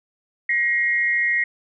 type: tone pair together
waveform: sine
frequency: 1895.9 / 2130 Hz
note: A#6 / C7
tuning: +29 / +30 cents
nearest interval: major second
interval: 201 cents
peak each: -19 / -22 dBFS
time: 0.49-1.44 s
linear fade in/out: 5 ms
effects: none